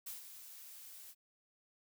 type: noise with ADSR envelope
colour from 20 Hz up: blue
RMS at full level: -44 dBFS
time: 0.06-1.15 s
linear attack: 11 ms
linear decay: 140 ms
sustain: -9 dB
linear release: 48 ms
effects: none